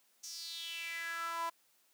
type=tone with high-pass filter sweep; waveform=sawtooth; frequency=333.7 Hz; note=E4; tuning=21 cents sharp; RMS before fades=-41 dBFS; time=0.23-1.5 s; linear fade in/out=10 ms; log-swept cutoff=6100 to 900 Hz; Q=5.4; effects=white hiss -71 dBFS RMS until 1.93 s + high-pass 200 Hz 12 dB/octave